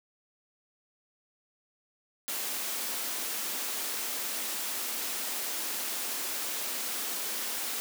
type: high-pass noise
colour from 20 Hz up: white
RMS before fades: -34 dBFS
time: 2.28-7.8 s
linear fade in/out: 0 ms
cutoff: 200 Hz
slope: 96 dB/octave
effects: none